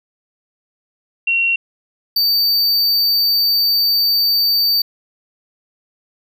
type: tone pair in turn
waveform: sine / square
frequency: 2738 / 4605 Hz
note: F7 / D8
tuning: -35 / -35 cents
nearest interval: major sixth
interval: 900 cents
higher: second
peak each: -13 dBFS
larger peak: neither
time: 1.27-1.56 / 2.16-4.82 s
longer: second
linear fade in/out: 5 ms
effects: none